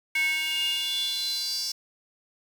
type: tone with high-pass filter sweep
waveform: square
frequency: 313.9 Hz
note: D#4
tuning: 15 cents sharp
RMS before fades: -28 dBFS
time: 0.15-1.72 s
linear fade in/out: 5 ms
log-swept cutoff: 2100 to 5200 Hz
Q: 7.4
effects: 8-bit